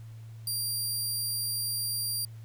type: tone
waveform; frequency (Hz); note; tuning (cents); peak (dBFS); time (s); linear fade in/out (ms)
15% pulse; 4747; D8; +18; -23; 0.47-2.25; 2
effects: added 112 Hz sine -42 dBFS peak until 2.44 s + pink hiss -62 dBFS RMS until 2.44 s